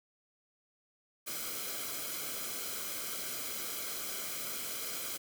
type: noise with comb filter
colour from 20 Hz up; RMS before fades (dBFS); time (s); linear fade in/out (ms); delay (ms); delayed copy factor
white; -39; 1.26-5.18; 20; 1.1; -0.65
effects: none